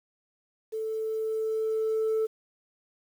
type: tone with level ramp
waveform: sine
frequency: 440 Hz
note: A4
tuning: in tune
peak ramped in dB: -29 to -21 dBFS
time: 0.72-2.27 s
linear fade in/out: 20 ms
effects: tanh soft clip ceiling -22 dBFS + 9-bit